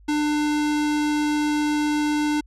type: tone with low-pass filter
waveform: square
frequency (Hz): 298.7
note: D4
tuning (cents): +29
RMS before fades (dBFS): -22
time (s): 0.08-2.41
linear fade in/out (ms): 10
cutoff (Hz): 8600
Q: 0.71
effects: added 50 Hz sine -47 dBFS peak until 2.46 s